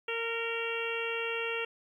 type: harmonic tone with a mistuned harmonic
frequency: 460 Hz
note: A#4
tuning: 23 cents flat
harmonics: 1 / 2 / 3 / 4 / 5 / 6 / 7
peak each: -35 / -44 / -40 / -42 / -40 / -36 / -44 dBFS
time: 0.08-1.65 s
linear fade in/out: 5 ms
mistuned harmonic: 4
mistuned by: +17 cents
effects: 11-bit